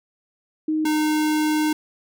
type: tone pair in turn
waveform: sine / square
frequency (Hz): 311.1 / 306.5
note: D#4 / D#4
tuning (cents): 0 / -26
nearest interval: unison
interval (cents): 26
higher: first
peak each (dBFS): -19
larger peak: neither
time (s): 0.68-0.85 / 0.85-1.73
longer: second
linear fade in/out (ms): 5
effects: none